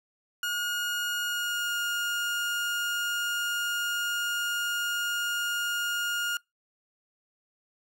30% pulse tone with pitch glide, 1435 to 1421 Hz, F6 to F6, +47 to +30 cents, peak -25 dBFS, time 0.43-6.37 s, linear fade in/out 2 ms, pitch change -17 cents, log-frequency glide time 1.26-1.79 s, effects noise-tail reverb RT60 0.2 s tail -25 dB re dry

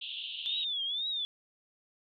pink band-pass noise, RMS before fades -40 dBFS, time 0.01-0.65 s, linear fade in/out 10 ms, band 2800 to 3700 Hz, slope 96 dB/octave
sine tone with vibrato, 3507 Hz, A7, 6 cents flat, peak -31 dBFS, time 0.46-1.25 s, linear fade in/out 0 ms, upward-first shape triangle, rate 2 Hz, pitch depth 180 cents each way
effects none

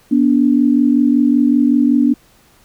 sine tone pair together, 243.2 / 288.5 Hz, B3 / D4, -26 / -31 cents, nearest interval minor third, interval 295 cents, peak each -12 dBFS, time 0.11-2.14 s, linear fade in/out 10 ms, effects pink hiss -51 dBFS RMS until 2.64 s

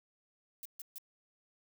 violet noise bursts, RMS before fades -45 dBFS, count 3, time 0.63-0.982 s, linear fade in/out 0 ms, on 24 ms, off 140 ms, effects none

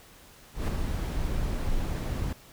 brown noise with ADSR envelope, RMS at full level -25 dBFS, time 0.53-2.33 s, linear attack 150 ms, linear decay 6 ms, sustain -4 dB, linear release 5 ms, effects pink hiss -53 dBFS RMS until 2.52 s

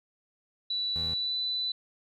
sine tone with pitch glide, 3951 to 3988 Hz, B7 to B7, 0 to +16 cents, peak -28 dBFS, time 0.7-1.72 s, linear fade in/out 5 ms, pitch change +16 cents, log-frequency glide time 1.16-1.35 s
25% pulse tone, 81.6 Hz, E2, 17 cents flat, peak -34 dBFS, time 0.96-1.14 s, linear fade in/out 0 ms
effects none

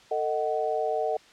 sine chord, D# diminished, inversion second, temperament just, 448 / 622.3 / 746.7 Hz, A4 / D#5 / F#5, +31 / 0 / +16 cents, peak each -29 dBFS, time 0.11-1.17 s, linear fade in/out 5 ms, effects white hiss -54 dBFS RMS until 1.32 s + low-pass 5000 Hz 12 dB/octave

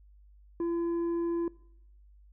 sine tone with tanh clipping, 339.2 Hz, E4, 50 cents sharp, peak -29 dBFS, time 0.6-1.48 s, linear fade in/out 2 ms, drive 5 dB, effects noise-tail reverb RT60 0.8 s tail -22 dB re dry + added 50 Hz sine -54 dBFS peak until 2.32 s

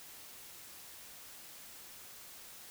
silence, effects white hiss -52 dBFS RMS until 2.7 s

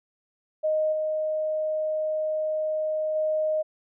sine tone with level steps, 621 Hz, D#5, 3 cents flat, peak -21 / -24 / -22 dBFS, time 0.63-3.63 s, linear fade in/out 20 ms, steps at 0.92 / 3.15 s, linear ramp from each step 10 ms, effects none

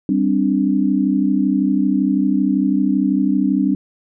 sine chord, G suspended fourth, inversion none, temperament just, 196 / 261.3 / 294 Hz, G3 / C4 / D4, 0 / -2 / +2 cents, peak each -18 dBFS, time 0.09-3.75 s, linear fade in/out 2 ms, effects none

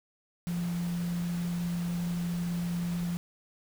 sine tone in noise, 173.3 Hz, F3, 13 cents flat, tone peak -29 dBFS, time 0.47-3.17 s, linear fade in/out 0 ms, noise pink, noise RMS -45 dBFS, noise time 0.47-3.17 s, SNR +13 dB, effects none

